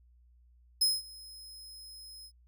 sawtooth tone with ADSR envelope, 5120 Hz, D#8, 49 cents sharp, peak -20 dBFS, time 0.81-2.32 s, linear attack 9 ms, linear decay 200 ms, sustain -24 dB, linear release 69 ms, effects added 60 Hz sine -59 dBFS peak until 2.47 s

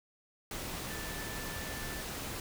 sine tone in noise, 1760 Hz, A6, in tune, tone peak -46 dBFS, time 0.9-2.01 s, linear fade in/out 2 ms, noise pink, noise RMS -40 dBFS, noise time 0.51-2.4 s, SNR -9 dB, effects none

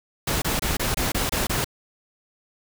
pink noise bursts, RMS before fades -24 dBFS, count 8, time 0.27-1.645 s, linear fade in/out 5 ms, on 150 ms, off 25 ms, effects none

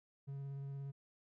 triangle tone with vibrato, 138.59 Hz, C#3, in tune, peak -40 dBFS, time 0.27-0.92 s, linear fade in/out 20 ms, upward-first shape square, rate 17 Hz, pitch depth 10 cents each way, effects none

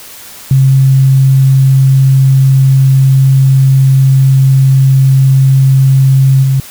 sine tone with level steps, 134 Hz, C3, 42 cents sharp, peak -3 / -6 dBFS, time 0.51-6.6 s, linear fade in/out 2 ms, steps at 6.42 s, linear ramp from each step 20 ms, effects white hiss -31 dBFS RMS until 6.7 s

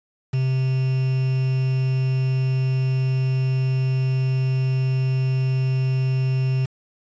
triangle tone with quantisation, 130.81 Hz, C3, in tune, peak -16 dBFS, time 0.33-6.66 s, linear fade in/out 10 ms, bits 6, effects resampled to 16000 Hz

